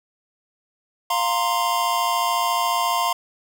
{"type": "chord", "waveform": "square", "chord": "F suspended fourth", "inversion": "none", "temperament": "equal", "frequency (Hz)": [698.5, 932.3, 1046.5], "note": ["F5", "Bb5", "C6"], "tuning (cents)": [0, 0, 0], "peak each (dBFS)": [-26, -25, -23], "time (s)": [1.1, 3.13], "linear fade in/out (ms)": 5, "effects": []}